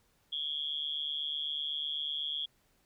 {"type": "tone with amplitude modulation", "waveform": "sine", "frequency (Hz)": 3322, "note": "G#7", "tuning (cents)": 0, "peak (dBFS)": -29, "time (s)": [0.32, 2.46], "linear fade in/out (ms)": 10, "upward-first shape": "sine", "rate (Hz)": 148, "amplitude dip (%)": 90, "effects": ["pink hiss -71 dBFS RMS until 2.85 s"]}